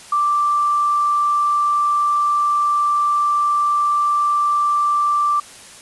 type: tone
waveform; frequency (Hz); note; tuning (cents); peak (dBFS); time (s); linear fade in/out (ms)
sine; 1174.7; D6; 0; -14; 0.12-5.4; 5
effects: white hiss -40 dBFS RMS until 5.81 s + resampled to 24000 Hz